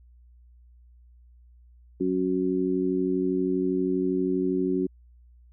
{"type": "harmonic tone", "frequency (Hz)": 92.5, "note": "F#2", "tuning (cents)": 0, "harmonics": [2, 3, 4], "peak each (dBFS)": [-30, -26, -26], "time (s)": [2, 4.87], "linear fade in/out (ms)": 10, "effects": ["added 60 Hz sine -51 dBFS peak until 5.52 s"]}